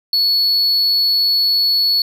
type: tone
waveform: triangle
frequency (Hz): 4403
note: C#8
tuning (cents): -13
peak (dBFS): -11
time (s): 0.13-2.02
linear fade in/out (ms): 2
effects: none